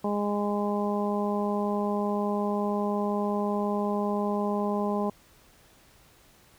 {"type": "harmonic tone", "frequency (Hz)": 205.5, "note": "G#3", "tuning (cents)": -18, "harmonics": [1, 2, 3, 4, 5], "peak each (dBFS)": [-28, -31, -33, -34, -35], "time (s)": [0.04, 5.1], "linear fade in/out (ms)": 5, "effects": ["pink hiss -58 dBFS RMS until 6.58 s"]}